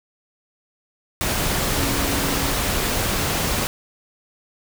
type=tone in noise; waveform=sine; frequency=277.2 Hz; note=C#4; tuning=in tune; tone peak=-28 dBFS; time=1.77-2.53 s; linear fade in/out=0 ms; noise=pink; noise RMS=-22 dBFS; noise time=1.21-3.67 s; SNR=-9 dB; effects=none